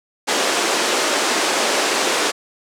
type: band-pass noise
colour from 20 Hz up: pink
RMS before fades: -19 dBFS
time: 0.27-2.32 s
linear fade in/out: 20 ms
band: 310 to 8600 Hz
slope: 24 dB/octave
effects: none